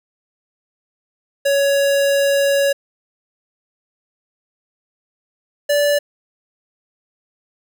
square tone pair in turn, 559 / 580.6 Hz, C#5 / D5, +14 / -20 cents, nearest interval minor second, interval 66 cents, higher second, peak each -14 dBFS, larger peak neither, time 1.45-2.73 / 5.69-5.99 s, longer first, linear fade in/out 10 ms, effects none

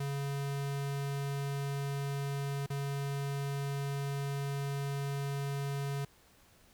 square tone with dropouts, 140 Hz, C#3, 18 cents sharp, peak -34 dBFS, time 0-6.05 s, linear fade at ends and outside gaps 5 ms, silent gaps 2.663-2.701 s, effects pink hiss -63 dBFS RMS until 6.73 s

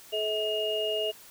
sine tone cluster, 428.8 / 643 / 2851 Hz, A4 / E5 / F7, -45 / -43 / +35 cents, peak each -31 dBFS, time 0.12-1.12 s, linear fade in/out 20 ms, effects white hiss -51 dBFS RMS until 1.3 s

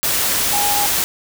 sine tone in noise, 821 Hz, G#5, 20 cents flat, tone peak -19 dBFS, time 0.53-0.86 s, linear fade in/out 0 ms, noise white, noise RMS -18 dBFS, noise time 0.03-1.04 s, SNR -4 dB, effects none

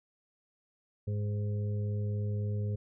harmonic tone, 103.7 Hz, G#2, 2 cents flat, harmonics 1 / 2 / 4 / 5, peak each -30 / -42 / -44 / -48 dBFS, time 1.07-2.76 s, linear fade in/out 10 ms, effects none

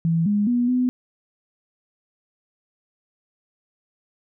sine tone with pitch steps, 165.2 / 206 / 242.6 / 251.1 Hz, E3 / G#3 / B3 / B3, +4 / -14 / -31 / +29 cents, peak -17 dBFS, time 0.05-0.89 s, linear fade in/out 0 ms, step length 210 ms, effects none

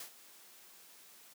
white noise with ADSR envelope, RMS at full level -44 dBFS, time 0-1.34 s, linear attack 3 ms, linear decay 92 ms, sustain -14 dB, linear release 15 ms, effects high-pass 200 Hz 12 dB/octave

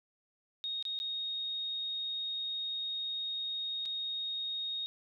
sine tone with dropouts, 3729 Hz, A#7, in tune, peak -34 dBFS, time 0.64-4.86 s, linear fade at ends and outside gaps 0 ms, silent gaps 0.826-0.852 / 0.99-1 / 3.854-3.858 s, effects none

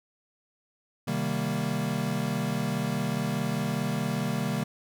square chord, C minor seventh, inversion none, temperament equal, 130.81 / 155.56 / 196 / 233.1 Hz, C3 / Eb3 / G3 / Bb3, 0 / 0 / 0 / 0 cents, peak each -34 / -33 / -33 / -33 dBFS, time 1.07-4.64 s, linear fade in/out 10 ms, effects none

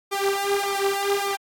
sawtooth tone with flanger, 397.8 Hz, G4, 25 cents sharp, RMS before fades -24 dBFS, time 0.11-1.37 s, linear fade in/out 20 ms, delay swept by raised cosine 0.85 to 3.65 ms, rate 1.7 Hz, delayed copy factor +1, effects AAC 64 kbps

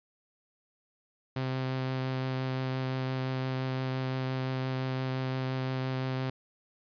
sawtooth tone with vibrato, 130.6 Hz, C3, 3 cents flat, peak -26 dBFS, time 1.36-6.3 s, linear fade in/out 5 ms, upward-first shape triangle, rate 5.8 Hz, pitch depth 10 cents each way, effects resampled to 11025 Hz

